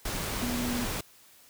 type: tone in noise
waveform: sine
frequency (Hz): 243.2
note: B3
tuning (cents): -26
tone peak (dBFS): -30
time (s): 0.42-0.85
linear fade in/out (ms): 5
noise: pink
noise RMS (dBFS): -33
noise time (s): 0.05-1.01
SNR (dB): 0
effects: white hiss -57 dBFS RMS until 1.49 s